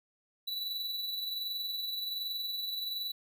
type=tone with amplitude modulation; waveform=square; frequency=3951 Hz; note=B7; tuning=in tune; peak=-33 dBFS; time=0.47-3.12 s; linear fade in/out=10 ms; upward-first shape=sine; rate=21.3 Hz; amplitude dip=40%; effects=none